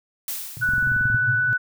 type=noise with exponential decay; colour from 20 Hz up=blue; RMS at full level=-27 dBFS; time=0.28-1.2 s; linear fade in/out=1 ms; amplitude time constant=200 ms
type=band-pass noise; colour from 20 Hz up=white; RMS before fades=-31 dBFS; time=0.57-1.53 s; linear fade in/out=0 ms; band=110 to 130 Hz; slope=96 dB/octave
type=tone with pitch glide; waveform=sine; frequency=1480 to 1488.6 Hz; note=F#6 to F#6; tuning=0 to +10 cents; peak=-18 dBFS; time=0.61-1.58 s; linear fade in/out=20 ms; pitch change=+10 cents; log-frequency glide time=0.77-0.92 s
type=click train; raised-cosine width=5 ms; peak=-19 dBFS; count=11; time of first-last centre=0.69-1.147 s; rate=21.9 Hz
effects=none